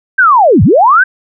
sine linear two-way sweep, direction down then up, 1605 to 78 to 1605 Hz, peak -3 dBFS, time 0.18-1.04 s, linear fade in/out 10 ms, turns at 0.63 s, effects none

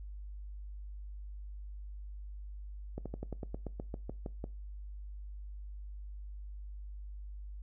slowing click train, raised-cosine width 2 ms, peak -26 dBFS, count 13, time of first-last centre 2.98-4.441 s, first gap 77 ms, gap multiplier 1.08, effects noise-tail reverb RT60 0.3 s tail -21 dB re dry + added 50 Hz sine -42 dBFS peak until 7.62 s

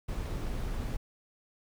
brown noise, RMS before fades -34 dBFS, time 0.08-0.97 s, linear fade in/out 10 ms, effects none

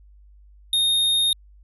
square tone, 3696 Hz, A#7, 16 cents flat, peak -18 dBFS, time 0.73-1.33 s, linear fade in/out 2 ms, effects added 50 Hz sine -47 dBFS peak until 1.63 s + resampled to 32000 Hz

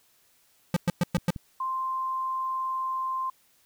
square tone bursts, 174.61 Hz, F3, in tune, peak -21 dBFS, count 5, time 0.74-1.305 s, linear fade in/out 2 ms, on 25 ms, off 110 ms
clicks, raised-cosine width 5 ms, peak -24 dBFS, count 2, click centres 1.181 / 1.362 s
sine tone, 1046.5 Hz, C6, in tune, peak -27 dBFS, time 1.6-3.3 s, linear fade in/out 5 ms
effects white hiss -64 dBFS RMS until 3.65 s

